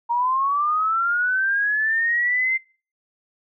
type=linear sweep; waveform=sine; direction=up; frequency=932.3 to 2093 Hz; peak=-18 dBFS; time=0.09-2.58 s; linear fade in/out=20 ms; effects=noise-tail reverb RT60 0.4 s tail -26 dB re dry